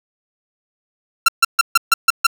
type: tone bursts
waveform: sawtooth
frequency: 1361 Hz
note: F6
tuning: 45 cents flat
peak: -4 dBFS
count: 7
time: 1.26-2.268 s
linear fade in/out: 5 ms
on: 24 ms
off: 140 ms
effects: none